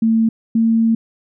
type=tone pair in turn; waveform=sine; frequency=224.8 / 226.4 Hz; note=A3 / A3; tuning=+37 / +50 cents; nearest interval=unison; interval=13 cents; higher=second; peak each=-11 dBFS; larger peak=neither; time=0.02-0.29 / 0.55-0.95 s; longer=second; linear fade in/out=5 ms; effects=none